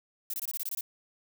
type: noise bursts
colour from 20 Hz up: violet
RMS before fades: -34 dBFS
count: 9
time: 0.3-0.809 s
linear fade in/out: 2 ms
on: 37 ms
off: 22 ms
effects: none